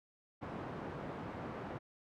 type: band-pass noise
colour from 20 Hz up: pink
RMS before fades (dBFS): -44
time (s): 0.41-1.79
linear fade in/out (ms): 20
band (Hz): 120 to 1200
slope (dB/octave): 12
effects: none